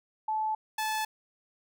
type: tone pair in turn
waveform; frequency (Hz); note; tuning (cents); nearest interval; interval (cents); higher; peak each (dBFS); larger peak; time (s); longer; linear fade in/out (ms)
sine / sawtooth; 868 / 868; A5 / A5; -24 / -24; unison; 0; neither; -27 / -25; second; 0.28-0.55 / 0.78-1.05; neither; 5
effects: none